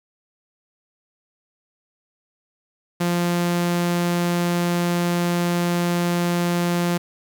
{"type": "tone", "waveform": "sawtooth", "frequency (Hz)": 174, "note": "F3", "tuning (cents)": -6, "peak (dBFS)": -15, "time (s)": [3, 6.98], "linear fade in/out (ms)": 10, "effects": ["8-bit"]}